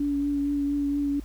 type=tone with vibrato; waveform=sine; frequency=285.2 Hz; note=C#4; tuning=49 cents sharp; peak=-23 dBFS; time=0-1.2 s; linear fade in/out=5 ms; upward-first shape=triangle; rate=4.3 Hz; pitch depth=20 cents each way; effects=added 54 Hz sine -38 dBFS peak until 1.24 s + pink hiss -54 dBFS RMS until 1.24 s